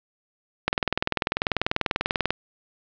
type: click train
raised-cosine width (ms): 0.3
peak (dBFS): -5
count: 34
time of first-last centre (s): 0.68-2.306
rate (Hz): 20.3
effects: low-pass 5000 Hz 12 dB/octave